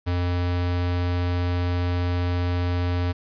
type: tone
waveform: square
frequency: 88.5 Hz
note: F2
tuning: 23 cents sharp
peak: -22 dBFS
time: 0.06-3.13 s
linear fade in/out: 20 ms
effects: resampled to 11025 Hz + 9-bit